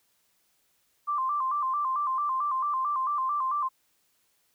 sine tone with vibrato, 1108.7 Hz, C#6, in tune, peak -25 dBFS, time 1.07-3.69 s, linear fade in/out 20 ms, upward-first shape square, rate 4.5 Hz, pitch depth 99 cents each way, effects white hiss -70 dBFS RMS until 4.54 s

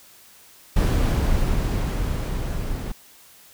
brown noise with level ramp, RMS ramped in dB -18 to -28 dBFS, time 0.76-2.92 s, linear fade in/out 5 ms, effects white hiss -50 dBFS RMS until 3.53 s

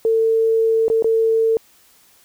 sine tone with dropouts, 449.1 Hz, A4, 35 cents sharp, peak -13 dBFS, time 0.05-1.57 s, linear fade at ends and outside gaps 1 ms, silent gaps 0.882-0.9 / 1.024-1.044 s, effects white hiss -53 dBFS RMS until 2.24 s

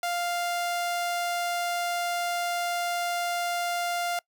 sawtooth tone, 698.5 Hz, F5, in tune, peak -23 dBFS, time 0.03-4.19 s, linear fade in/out 2 ms, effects noise-tail reverb RT60 0.1 s tail -24 dB re dry

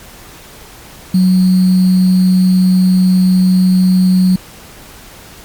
sine tone with sample-and-hold, 184.7 Hz, F#3, 3 cents flat, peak -6 dBFS, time 1.14-4.36 s, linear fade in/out 5 ms, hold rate 4410 Hz, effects pink hiss -36 dBFS RMS until 5.44 s + MP3 96 kbps

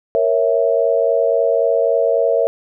sine chord, A# diminished, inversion none, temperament equal with one note detuned, 466.2 / 549.9 / 659.3 Hz, A#4 / C#5 / E5, 0 / -14 / 0 cents, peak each -17 dBFS, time 0.15-2.47 s, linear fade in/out 0 ms, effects none

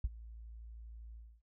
sine tone with ADSR envelope, 56.3 Hz, A1, 40 cents sharp, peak -27 dBFS, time 0.04-1.42 s, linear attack 5 ms, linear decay 33 ms, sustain -20 dB, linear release 270 ms, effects none

